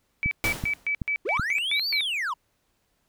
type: tone bursts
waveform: sine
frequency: 2299 Hz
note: D7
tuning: 37 cents flat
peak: -23 dBFS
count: 9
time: 0.23-2.008 s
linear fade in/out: 0 ms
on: 82 ms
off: 130 ms
type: click train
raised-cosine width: 5 ms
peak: -16 dBFS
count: 4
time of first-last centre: 0.26-1.396 s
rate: 2.64 Hz
type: noise with exponential decay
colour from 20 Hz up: pink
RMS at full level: -26 dBFS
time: 0.44-0.9 s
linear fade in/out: 0 ms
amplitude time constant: 100 ms
type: linear two-way sweep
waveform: triangle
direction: up then down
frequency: 307.1 to 4700 to 902 Hz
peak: -24 dBFS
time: 1.25-2.34 s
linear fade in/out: 10 ms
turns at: 1.89 s
effects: pink hiss -71 dBFS RMS until 3.08 s